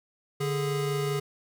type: tone pair together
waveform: square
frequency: 146.2 / 413.5 Hz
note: D3 / G#4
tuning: -7 / -8 cents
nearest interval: octave + tritone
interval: 1799 cents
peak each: -30 / -30 dBFS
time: 0.4-1.2 s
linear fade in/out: 10 ms
effects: none